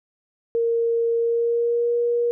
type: tone with pitch glide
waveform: sine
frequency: 463.6 to 475.5 Hz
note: A#4 to A#4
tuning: -10 to +34 cents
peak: -18 dBFS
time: 0.55-2.31 s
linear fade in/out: 0 ms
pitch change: +44 cents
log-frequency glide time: 1.16-1.96 s
effects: none